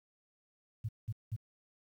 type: tone bursts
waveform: sine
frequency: 109.6 Hz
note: A2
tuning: 6 cents flat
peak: -33 dBFS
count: 3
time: 0.84-1.364 s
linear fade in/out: 10 ms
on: 48 ms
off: 190 ms
effects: 11-bit